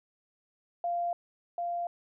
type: tone with echo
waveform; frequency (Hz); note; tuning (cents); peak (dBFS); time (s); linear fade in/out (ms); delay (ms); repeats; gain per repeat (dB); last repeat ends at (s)
sine; 694; F5; -11; -28; 0.84-1.13; 2; 740; 1; -2; 1.87
effects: none